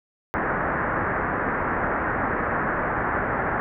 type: low-pass noise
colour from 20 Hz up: white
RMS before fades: -25 dBFS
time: 0.34-3.6 s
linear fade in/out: 0 ms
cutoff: 1800 Hz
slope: 48 dB/octave
effects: none